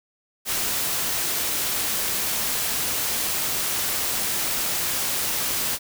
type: noise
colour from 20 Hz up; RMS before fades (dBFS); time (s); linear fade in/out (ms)
white; -25; 0.45-5.79; 50
effects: none